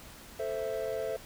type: chord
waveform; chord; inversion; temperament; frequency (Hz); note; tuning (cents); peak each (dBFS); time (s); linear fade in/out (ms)
triangle; A minor; none; equal; 440 / 523.3 / 659.3; A4 / C5 / E5; 0 / 0 / 0; -34; 0.39-1.17; 10
effects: pink hiss -50 dBFS RMS until 1.25 s